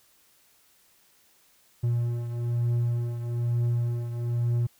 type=beating tone pair; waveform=triangle; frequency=118.9 / 120 Hz; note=A#2 / B2; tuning=+35 / -49 cents; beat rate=1.1 Hz; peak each=-23 / -30 dBFS; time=1.83-4.67 s; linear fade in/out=10 ms; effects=white hiss -62 dBFS RMS until 4.79 s